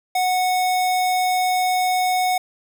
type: tone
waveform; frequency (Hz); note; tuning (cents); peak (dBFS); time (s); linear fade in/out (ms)
square; 736; F#5; -9; -18; 0.15-2.38; 5
effects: none